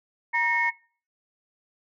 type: tone cluster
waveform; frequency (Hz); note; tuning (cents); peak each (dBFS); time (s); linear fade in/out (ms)
sine; 947 / 1838 / 2185; A#5 / A#6 / C#7; +27 / -25 / -26; -25; 0.33-0.71; 20
effects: noise-tail reverb RT60 0.4 s tail -21 dB re dry + tanh soft clip ceiling -12 dBFS